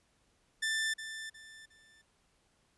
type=tone with echo; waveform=sawtooth; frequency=1773 Hz; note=A6; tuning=13 cents sharp; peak=-27 dBFS; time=0.62-0.94 s; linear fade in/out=10 ms; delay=360 ms; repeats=3; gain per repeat=-10 dB; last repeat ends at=2.02 s; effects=pink hiss -72 dBFS RMS until 2.77 s + resampled to 24000 Hz